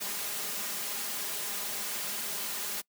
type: noise with comb filter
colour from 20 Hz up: white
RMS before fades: -35 dBFS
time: 0-2.82 s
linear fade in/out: 20 ms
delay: 4.9 ms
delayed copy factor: +0.65
effects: noise-tail reverb RT60 0.1 s tail -23 dB re dry + high-pass 150 Hz 12 dB/octave